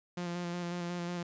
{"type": "tone with vibrato", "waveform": "sawtooth", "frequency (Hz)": 174.61, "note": "F3", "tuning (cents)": 0, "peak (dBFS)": -31, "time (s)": [0.17, 1.23], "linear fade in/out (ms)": 5, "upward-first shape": "square", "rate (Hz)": 5.5, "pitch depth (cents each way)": 19, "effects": ["resampled to 16000 Hz"]}